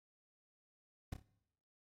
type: noise with echo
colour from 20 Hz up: brown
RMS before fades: -40 dBFS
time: 1.12-1.14 s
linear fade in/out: 5 ms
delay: 29 ms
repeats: 3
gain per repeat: -9 dB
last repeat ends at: 1.227 s
effects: noise-tail reverb RT60 0.9 s tail -22 dB re dry + AAC 48 kbps